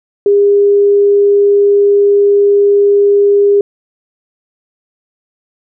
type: tone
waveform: sine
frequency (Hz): 404.8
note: G#4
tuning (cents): -44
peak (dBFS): -5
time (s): 0.26-3.61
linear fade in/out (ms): 2
effects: none